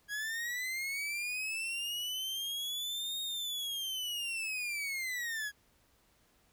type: linear two-way sweep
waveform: 40% pulse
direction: up then down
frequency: 1645 to 3729 to 1645 Hz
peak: -34 dBFS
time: 0.08-5.52 s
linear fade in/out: 50 ms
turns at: 3.21 s
effects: pink hiss -69 dBFS RMS until 6.52 s